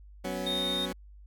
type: chord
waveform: 20% pulse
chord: F# suspended fourth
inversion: none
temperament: equal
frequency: 185 / 246.9 / 277.2 Hz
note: F#3 / B3 / C#4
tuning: 0 / 0 / 0 cents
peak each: -31 / -33 / -33 dBFS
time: 0.24-0.93 s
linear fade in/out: 10 ms
type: tone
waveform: triangle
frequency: 3689 Hz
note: A#7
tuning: 19 cents flat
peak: -28 dBFS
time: 0.46-0.86 s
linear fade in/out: 10 ms
effects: added 50 Hz sine -48 dBFS peak until 1.26 s